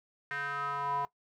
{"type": "tone with band-pass filter sweep", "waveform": "square", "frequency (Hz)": 141.8, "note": "C#3", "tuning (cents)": 40, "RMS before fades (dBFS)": -35, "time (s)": [0.31, 1.05], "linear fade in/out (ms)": 0, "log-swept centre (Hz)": [1700, 910], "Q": 6, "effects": ["noise-tail reverb RT60 0.1 s tail -17 dB re dry"]}